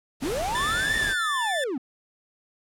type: noise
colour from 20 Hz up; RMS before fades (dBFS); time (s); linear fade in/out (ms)
pink; -33; 0.2-1.15; 50
type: linear two-way sweep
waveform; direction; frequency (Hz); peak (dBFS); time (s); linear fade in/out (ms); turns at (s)
triangle; up then down; 233.1 to 1864.7 to 233.1; -24; 0.22-1.78; 5; 0.96
type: tone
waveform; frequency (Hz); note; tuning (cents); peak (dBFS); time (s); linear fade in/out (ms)
30% pulse; 1760; A6; 0; -24; 0.55-1.64; 2
effects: low-pass 11000 Hz 12 dB/octave